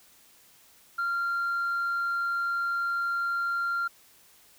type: tone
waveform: sine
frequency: 1386 Hz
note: F6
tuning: 14 cents flat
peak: -24 dBFS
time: 0.98-3.88 s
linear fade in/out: 10 ms
effects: tanh soft clip ceiling -24 dBFS + white hiss -58 dBFS RMS until 4.58 s